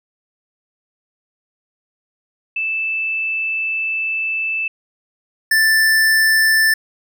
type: tone pair in turn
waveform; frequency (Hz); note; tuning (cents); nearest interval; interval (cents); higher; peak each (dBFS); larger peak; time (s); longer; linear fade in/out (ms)
sine / square; 2637 / 1766.1; E7 / A6; 0 / +6; perfect fifth; 694; first; -18 / -12; second; 2.56-4.68 / 5.51-6.74; first; 5
effects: none